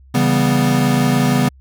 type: chord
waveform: square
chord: C# half-diminished seventh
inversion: none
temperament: equal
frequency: 138.59 / 164.81 / 196 / 246.9 Hz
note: C#3 / E3 / G3 / B3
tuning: 0 / 0 / 0 / 0 cents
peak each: -18 / -22 / -21 / -17 dBFS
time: 0.14-1.49 s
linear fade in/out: 10 ms
effects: added 66 Hz sine -42 dBFS peak until 1.6 s